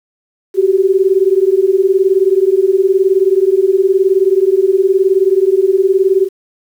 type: beating tone pair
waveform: sine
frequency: 373.8 / 392.8 Hz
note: F#4 / G4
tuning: +18 / +4 cents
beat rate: 19 Hz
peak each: -11 dBFS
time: 0.54-6.29 s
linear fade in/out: 50 ms
effects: 7-bit